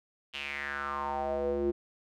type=tone with band-pass filter sweep; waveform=square; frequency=70.6 Hz; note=C#2; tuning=32 cents sharp; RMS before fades=-33 dBFS; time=0.33-1.72 s; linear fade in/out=20 ms; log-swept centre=3000 to 340 Hz; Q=5.4; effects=none